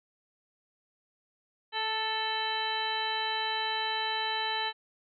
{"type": "harmonic tone with a mistuned harmonic", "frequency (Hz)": 440, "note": "A4", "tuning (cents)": 0, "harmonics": [1, 2, 3, 4, 5, 6, 7, 9], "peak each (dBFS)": [-42, -33, -43, -36, -43, -42, -36, -36], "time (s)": [1.72, 4.73], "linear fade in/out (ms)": 50, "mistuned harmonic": 1, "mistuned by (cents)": -15, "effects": []}